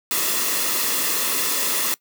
white noise with comb filter, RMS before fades -22 dBFS, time 0.11-1.94 s, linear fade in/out 0 ms, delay 1.3 ms, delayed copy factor -0.5, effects noise-tail reverb RT60 0.1 s tail -21 dB re dry + high-pass 200 Hz 12 dB/octave

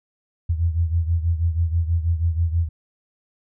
sine beating tone pair, 82.4 / 88.6 Hz, E2 / F2, 0 / +25 cents, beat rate 6.2 Hz, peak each -19 / -24 dBFS, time 0.49-2.69 s, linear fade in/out 10 ms, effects none

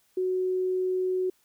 sine tone, 370 Hz, F#4, in tune, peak -24 dBFS, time 0.17-1.3 s, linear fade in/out 5 ms, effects white hiss -67 dBFS RMS until 1.44 s

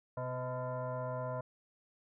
sine tone with frequency modulation, 252.1 Hz, B3, 36 cents sharp, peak -35 dBFS, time 0.17-1.41 s, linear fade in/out 5 ms, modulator 380 Hz, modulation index 2.1, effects none

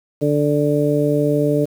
harmonic tone, 146.83 Hz, D3, in tune, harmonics 1 / 2 / 3 / 4, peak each -20 / -19 / -19 / -21 dBFS, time 0.21-1.66 s, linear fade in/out 20 ms, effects 7-bit

